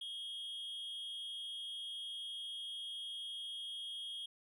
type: tone with amplitude modulation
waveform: triangle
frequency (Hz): 3263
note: G#7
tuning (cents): -31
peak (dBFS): -38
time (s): 0.01-4.26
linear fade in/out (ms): 5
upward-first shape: sine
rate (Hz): 279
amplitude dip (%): 55
effects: none